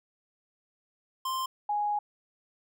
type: tone pair in turn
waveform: square / sine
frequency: 1047 / 829.9 Hz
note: C6 / G#5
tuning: +1 / -1 cents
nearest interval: major third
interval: 402 cents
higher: first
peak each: -30 / -26 dBFS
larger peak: second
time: 1.25-1.46 / 1.69-1.99 s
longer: second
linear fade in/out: 5 ms
effects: none